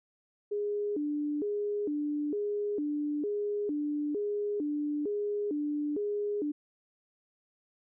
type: tone with vibrato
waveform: sine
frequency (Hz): 349.2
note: F4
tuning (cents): 0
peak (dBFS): -29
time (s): 0.51-6.52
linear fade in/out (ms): 10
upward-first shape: square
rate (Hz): 1.1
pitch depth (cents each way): 290
effects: none